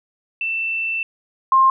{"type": "tone pair in turn", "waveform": "sine", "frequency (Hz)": [2671, 1060], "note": ["E7", "C6"], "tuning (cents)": [22, 22], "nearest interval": "octave + major third", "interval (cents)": 1600, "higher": "first", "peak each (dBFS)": [-20, -10], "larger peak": "second", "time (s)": [[0.41, 1.03], [1.52, 1.7]], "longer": "first", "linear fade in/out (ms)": 2, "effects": []}